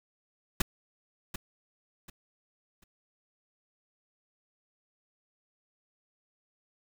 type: noise with echo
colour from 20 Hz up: pink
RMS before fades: -25 dBFS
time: 0.6-0.62 s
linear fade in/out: 5 ms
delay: 740 ms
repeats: 3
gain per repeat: -11 dB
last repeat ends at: 2.84 s
effects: none